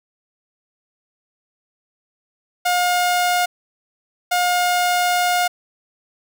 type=tone bursts at uneven times; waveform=sawtooth; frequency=714 Hz; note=F5; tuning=38 cents sharp; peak=-12 dBFS; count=2; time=2.65-3.46 / 4.31-5.48 s; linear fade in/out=10 ms; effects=none